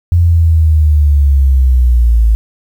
sine linear sweep, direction down, 87 to 54.2 Hz, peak -5 dBFS, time 0.12-2.35 s, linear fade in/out 0 ms, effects 7-bit

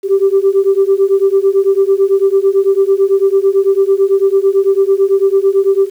sine beating tone pair, 386.7 / 395.7 Hz, G4 / G4, -24 / +16 cents, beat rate 9 Hz, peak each -10 dBFS, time 0.03-5.9 s, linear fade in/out 50 ms, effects tanh soft clip ceiling -2 dBFS + 7-bit

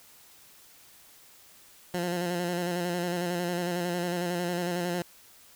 15% pulse tone with vibrato, 175.7 Hz, F3, 11 cents sharp, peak -22 dBFS, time 1.94-5.02 s, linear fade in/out 2 ms, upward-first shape square, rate 11 Hz, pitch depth 32 cents each way, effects white hiss -55 dBFS RMS until 5.55 s

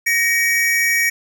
square tone pair together, 1874 / 2271 Hz, A#6 / C#7, +9 / +41 cents, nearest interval minor third, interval 332 cents, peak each -18 dBFS, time 0.06-1.1 s, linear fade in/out 10 ms, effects none

